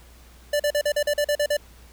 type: tone bursts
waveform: square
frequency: 587 Hz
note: D5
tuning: 1 cent flat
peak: -20 dBFS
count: 10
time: 0.53-1.569 s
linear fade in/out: 5 ms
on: 67 ms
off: 41 ms
effects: added 60 Hz sine -48 dBFS peak until 1.92 s + pink hiss -53 dBFS RMS until 1.92 s